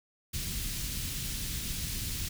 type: band-stop noise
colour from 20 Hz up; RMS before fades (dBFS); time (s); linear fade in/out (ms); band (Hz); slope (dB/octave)
pink; -35; 0.33-2.29; 10; 170 to 3100; 12
effects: none